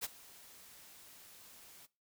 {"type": "noise with ADSR envelope", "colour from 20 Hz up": "white", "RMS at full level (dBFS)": -36, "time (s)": [0.01, 1.87], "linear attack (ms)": 32, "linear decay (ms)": 28, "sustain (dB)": -21, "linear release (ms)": 22, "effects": ["noise-tail reverb RT60 0.3 s tail -21 dB re dry"]}